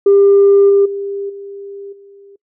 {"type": "tone with level steps", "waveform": "sine", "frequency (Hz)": 398.8, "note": "G4", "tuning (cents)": 30, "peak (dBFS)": [-4, -6, -19, -27, -38], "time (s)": [0.06, 2.36], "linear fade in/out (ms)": 5, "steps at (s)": [0.69, 0.85, 1.29, 1.92], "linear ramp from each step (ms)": 10, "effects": ["noise-tail reverb RT60 0.1 s tail -24 dB re dry", "tanh soft clip ceiling -2 dBFS"]}